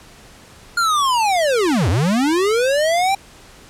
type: linear two-way sweep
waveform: square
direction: down then up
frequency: 1427 to 77.4 to 799 Hz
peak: -15 dBFS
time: 0.77-3.15 s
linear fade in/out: 5 ms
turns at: 1.89 s
effects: pink hiss -44 dBFS RMS until 3.69 s + low-pass 10000 Hz 12 dB/octave